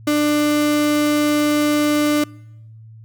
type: tone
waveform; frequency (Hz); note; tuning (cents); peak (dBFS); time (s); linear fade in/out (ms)
35% pulse; 297; D4; +20; -13; 0.07-2.24; 5
effects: noise-tail reverb RT60 0.9 s tail -26 dB re dry + added 111 Hz sine -38 dBFS peak until 3.04 s